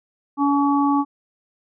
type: harmonic tone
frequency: 283.2 Hz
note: C#4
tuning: 37 cents sharp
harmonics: 1 / 3 / 4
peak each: -17 / -22 / -23 dBFS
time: 0.37-1.05 s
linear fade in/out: 50 ms
effects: none